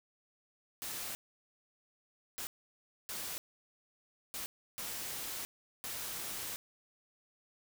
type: noise bursts at uneven times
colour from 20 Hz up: white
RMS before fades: -41 dBFS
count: 6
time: 0.82-1.15 / 2.38-2.47 / 3.09-3.38 / 4.34-4.46 / 4.78-5.45 / 5.84-6.56 s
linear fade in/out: 0 ms
effects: none